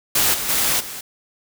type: noise with level steps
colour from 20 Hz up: white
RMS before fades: -17 / -25 / -19 / -32 dBFS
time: 0.15-1.01 s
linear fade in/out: 5 ms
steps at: 0.33 / 0.48 / 0.79 s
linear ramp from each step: 20 ms
effects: none